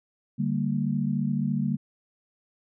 sine chord, G minor, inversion second, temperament equal with one note detuned, 146.83 / 196 / 230.4 Hz, D3 / G3 / Bb3, 0 / 0 / -20 cents, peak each -28 dBFS, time 0.38-1.77 s, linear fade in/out 20 ms, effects none

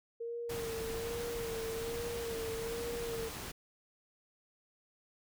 sine tone with vibrato, 461.4 Hz, A#4, 18 cents flat, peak -37 dBFS, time 0.2-3.29 s, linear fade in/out 10 ms, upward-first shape sine, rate 1.2 Hz, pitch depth 39 cents each way
pink noise, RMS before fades -43 dBFS, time 0.49-3.52 s, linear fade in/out 10 ms
effects none

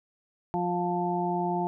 harmonic tone, 176.3 Hz, F3, 17 cents sharp, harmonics 1 / 2 / 4 / 5, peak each -31 / -31 / -31 / -31 dBFS, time 0.54-1.67 s, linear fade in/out 0 ms, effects none

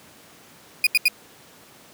35% pulse tone bursts, 2460 Hz, D#7, 20 cents flat, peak -12 dBFS, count 3, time 0.84-1.082 s, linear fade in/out 2 ms, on 28 ms, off 79 ms, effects pink hiss -49 dBFS RMS until 1.93 s + high-pass 150 Hz 12 dB/octave

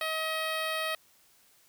10% pulse tone with notch filter, 635 Hz, D#5, 35 cents sharp, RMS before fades -32 dBFS, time 0.01-0.95 s, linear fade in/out 2 ms, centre 7500 Hz, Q 1.4, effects white hiss -63 dBFS RMS until 1.68 s

